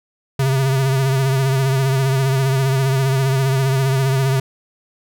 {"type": "tone with vibrato", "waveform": "square", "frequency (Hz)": 134.1, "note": "C3", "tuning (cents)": 43, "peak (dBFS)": -15, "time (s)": [0.39, 4.4], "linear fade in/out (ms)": 5, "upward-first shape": "triangle", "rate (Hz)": 15, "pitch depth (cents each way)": 54, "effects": []}